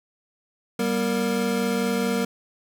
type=tone cluster; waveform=square; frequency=194.3 / 238.9 / 464.4 Hz; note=G3 / A#3 / A#4; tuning=-15 / +43 / -7 cents; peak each=-27 dBFS; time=0.79-2.25 s; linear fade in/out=5 ms; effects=none